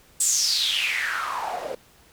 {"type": "noise with band-pass filter sweep", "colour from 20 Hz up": "white", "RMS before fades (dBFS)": -25, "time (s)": [0.2, 1.75], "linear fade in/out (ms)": 5, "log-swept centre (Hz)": [8200, 500], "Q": 6.8, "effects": ["pink hiss -55 dBFS RMS until 2.12 s"]}